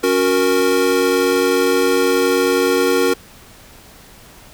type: chord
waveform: square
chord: F# major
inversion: second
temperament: equal with one note detuned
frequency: 277.2 / 367 / 466.2 Hz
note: C#4 / F#4 / A#4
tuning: 0 / -14 / 0 cents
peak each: -21 / -18 / -17 dBFS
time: 0.03-3.14 s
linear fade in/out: 10 ms
effects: pink hiss -43 dBFS RMS until 4.53 s